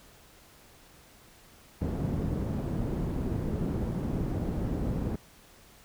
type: low-pass noise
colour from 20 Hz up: white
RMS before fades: -31 dBFS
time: 1.81-5.16 s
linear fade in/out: 5 ms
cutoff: 230 Hz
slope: 12 dB/octave
effects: pink hiss -56 dBFS RMS until 5.84 s